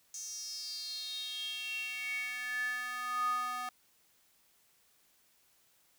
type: tone with high-pass filter sweep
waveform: square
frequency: 248 Hz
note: B3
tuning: 7 cents sharp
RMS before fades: -38 dBFS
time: 0.14-3.69 s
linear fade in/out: 2 ms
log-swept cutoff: 6400 to 990 Hz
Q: 9.1
effects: white hiss -69 dBFS RMS until 5.98 s